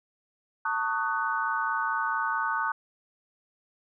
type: chord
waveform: sine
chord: D# half-diminished seventh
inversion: second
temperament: just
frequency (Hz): 896 / 1120.1 / 1244.5 / 1493.4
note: A5 / C#6 / D#6 / F#6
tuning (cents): +31 / +18 / 0 / +16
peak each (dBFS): -31 / -32 / -32 / -30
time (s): 0.65-2.72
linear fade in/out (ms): 5
effects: none

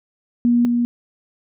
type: tone pair in turn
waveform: sine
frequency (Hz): 239.3 / 239.3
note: A#3 / A#3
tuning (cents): +46 / +46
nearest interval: unison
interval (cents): 0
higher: neither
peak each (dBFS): -12 / -15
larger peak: first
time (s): 0.45-0.65 / 0.65-0.85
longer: neither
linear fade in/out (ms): 0
effects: none

